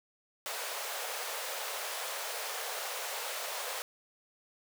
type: high-pass noise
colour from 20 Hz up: pink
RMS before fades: -38 dBFS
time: 0.46-3.82 s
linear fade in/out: 0 ms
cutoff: 470 Hz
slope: 48 dB/octave
effects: none